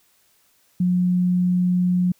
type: tone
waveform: sine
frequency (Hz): 179.8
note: F#3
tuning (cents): -49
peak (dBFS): -16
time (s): 0.8-2.12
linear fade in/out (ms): 5
effects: white hiss -61 dBFS RMS until 2.19 s